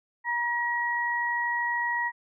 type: tone pair together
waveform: sine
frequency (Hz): 953 / 1906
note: A#5 / A#6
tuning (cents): +38 / +38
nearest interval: octave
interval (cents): 1200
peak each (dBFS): -29 / -27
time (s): 0.24-2.12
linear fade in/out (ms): 50
effects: none